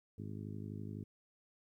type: harmonic tone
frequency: 51.91 Hz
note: G#1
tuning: in tune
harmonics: 2 / 3 / 4 / 5 / 6 / 7 / 8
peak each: -45 / -49 / -48 / -51 / -54 / -57 / -57 dBFS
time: 0.18-1.04 s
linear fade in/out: 5 ms
effects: 13-bit